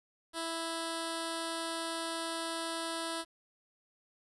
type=tone with notch filter; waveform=5% pulse; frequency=329.6 Hz; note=E4; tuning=in tune; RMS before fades=-37 dBFS; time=0.33-3.25 s; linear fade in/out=50 ms; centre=2300 Hz; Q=1.2; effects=resampled to 24000 Hz + 10-bit